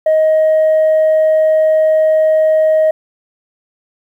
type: tone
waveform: sine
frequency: 628 Hz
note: D#5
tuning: 16 cents sharp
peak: -6 dBFS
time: 0.06-2.91 s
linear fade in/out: 5 ms
effects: tanh soft clip ceiling -6 dBFS + 8-bit